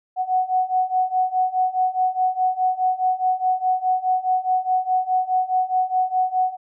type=beating tone pair; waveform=sine; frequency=739 / 743.8 Hz; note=F#5 / F#5; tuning=-2 / +9 cents; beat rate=4.8 Hz; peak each=-22 / -20 dBFS; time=0.16-6.57 s; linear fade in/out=50 ms; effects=none